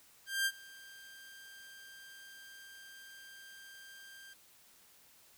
sawtooth tone with ADSR envelope, 1587 Hz, G6, 21 cents sharp, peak -25 dBFS, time 0.26-4.34 s, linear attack 200 ms, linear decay 52 ms, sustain -23 dB, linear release 14 ms, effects white hiss -63 dBFS RMS until 5.37 s

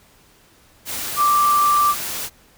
sine tone in noise, 1174.7 Hz, D6, in tune, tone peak -13 dBFS, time 1.16-1.95 s, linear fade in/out 50 ms, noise white, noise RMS -27 dBFS, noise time 0.85-2.3 s, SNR +11 dB, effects pink hiss -53 dBFS RMS until 2.57 s

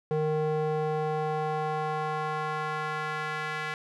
square tone with band-pass filter sweep, 154.2 Hz, D#3, 15 cents flat, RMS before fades -30 dBFS, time 0.11-3.74 s, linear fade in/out 0 ms, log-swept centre 440 to 1800 Hz, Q 1.6, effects none

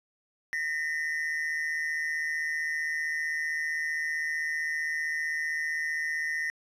triangle tone pair together, 1836.5 / 1992 Hz, A#6 / B6, -26 / +14 cents, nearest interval minor second, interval 140 cents, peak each -28 / -31 dBFS, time 0.53-6.5 s, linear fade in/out 0 ms, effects tanh soft clip ceiling -19 dBFS + resampled to 32000 Hz

